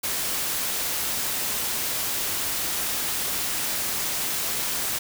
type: noise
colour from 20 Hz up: white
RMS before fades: -27 dBFS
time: 0.03-4.99 s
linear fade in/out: 10 ms
effects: none